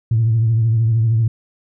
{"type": "tone with vibrato", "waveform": "sine", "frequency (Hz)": 113.1, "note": "A2", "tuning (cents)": 48, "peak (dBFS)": -11, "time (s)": [0.11, 1.28], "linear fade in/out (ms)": 5, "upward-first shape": "triangle", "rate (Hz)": 13, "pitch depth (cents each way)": 73, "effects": ["tanh soft clip ceiling -8 dBFS"]}